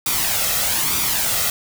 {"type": "noise with flanger", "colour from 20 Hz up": "white", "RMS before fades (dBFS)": -20, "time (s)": [0.06, 1.5], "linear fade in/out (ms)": 2, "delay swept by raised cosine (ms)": [0.84, 1.57], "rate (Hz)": 1.1, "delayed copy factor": 0.55, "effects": []}